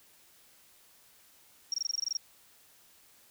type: tone bursts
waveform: sine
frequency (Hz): 5588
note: F8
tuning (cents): 0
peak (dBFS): -28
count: 11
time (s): 1.72-2.17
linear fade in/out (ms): 2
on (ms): 20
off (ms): 23
effects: white hiss -61 dBFS RMS until 3.3 s